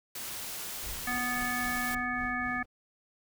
white noise, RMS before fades -39 dBFS, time 0.15-1.95 s, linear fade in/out 5 ms
brown noise with tremolo, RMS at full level -44 dBFS, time 0.82-2.66 s, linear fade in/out 10 ms, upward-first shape sine, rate 3.7 Hz, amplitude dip 65%
harmonic tone, 246.9 Hz, B3, in tune, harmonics 1 / 3 / 5 / 7 / 9, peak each -37 / -38 / -37 / -33 / -39 dBFS, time 1.07-2.63 s, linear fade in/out 5 ms
effects none

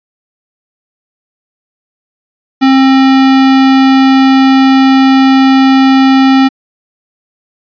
square tone, 266.4 Hz, C4, 31 cents sharp, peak -4 dBFS, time 2.61-6.49 s, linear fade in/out 20 ms, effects resampled to 11025 Hz

